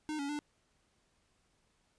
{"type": "tone with pitch steps", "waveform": "square", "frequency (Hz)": [306.2, 281.9, 295.6], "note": ["D#4", "C#4", "D4"], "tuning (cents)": [-28, 29, 11], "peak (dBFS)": -36, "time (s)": [0.09, 0.39], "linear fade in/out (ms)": 0, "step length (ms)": 100, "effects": ["pink hiss -74 dBFS RMS until 1.98 s", "resampled to 22050 Hz"]}